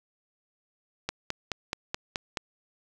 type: click train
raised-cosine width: 0.2 ms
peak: -12 dBFS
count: 7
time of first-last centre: 1.09-2.372 s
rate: 4.68 Hz
effects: none